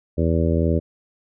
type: harmonic tone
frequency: 82.41 Hz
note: E2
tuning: in tune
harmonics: 1 / 2 / 3 / 4 / 5 / 6 / 7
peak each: -20 / -23 / -25 / -26 / -27 / -28 / -28 dBFS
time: 0.17-0.8 s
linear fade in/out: 20 ms
effects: none